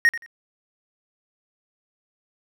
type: tone with echo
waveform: triangle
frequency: 1864.7 Hz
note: A#6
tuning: in tune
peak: -11 dBFS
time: 0.05-0.09 s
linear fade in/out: 0 ms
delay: 86 ms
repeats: 2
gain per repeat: -14 dB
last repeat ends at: 0.262 s
effects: none